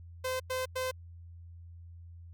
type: tone bursts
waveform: sawtooth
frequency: 515 Hz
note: C5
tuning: 28 cents flat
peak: -27 dBFS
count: 3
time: 0.24-0.914 s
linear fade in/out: 10 ms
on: 160 ms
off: 97 ms
effects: added 85 Hz sine -46 dBFS peak until 2.33 s + MP3 96 kbps